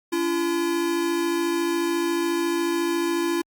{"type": "tone pair together", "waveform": "square", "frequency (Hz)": [285.9, 340], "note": ["D4", "F4"], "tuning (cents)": [-46, -46], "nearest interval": "minor third", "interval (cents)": 300, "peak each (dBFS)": [-30, -23], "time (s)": [0.12, 3.42], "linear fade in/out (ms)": 10, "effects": ["Opus 48 kbps"]}